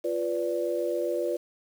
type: chord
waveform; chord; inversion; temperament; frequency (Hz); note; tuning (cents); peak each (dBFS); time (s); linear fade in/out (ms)
sine; B diminished; second; equal with one note detuned; 349.2 / 493.9 / 581.3; F4 / B4 / D5; 0 / 0 / -18; -30; 0.04-1.37; 10
effects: 8-bit